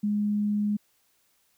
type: tone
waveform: sine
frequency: 207.7 Hz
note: G#3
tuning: in tune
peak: -23 dBFS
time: 0.03-0.77 s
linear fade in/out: 10 ms
effects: white hiss -68 dBFS RMS until 1.57 s